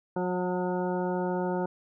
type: harmonic tone with a mistuned harmonic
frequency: 180.7 Hz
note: F#3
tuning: 41 cents flat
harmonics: 1 / 2 / 3 / 4 / 5 / 7 / 8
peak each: -31 / -31 / -34 / -38 / -35 / -47 / -44 dBFS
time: 0.16-1.66 s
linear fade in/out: 5 ms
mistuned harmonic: 4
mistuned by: +19 cents
effects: none